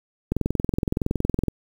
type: click train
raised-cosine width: 3 ms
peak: -9 dBFS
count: 26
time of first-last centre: 0.32-1.483 s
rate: 21.5 Hz
effects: 7-bit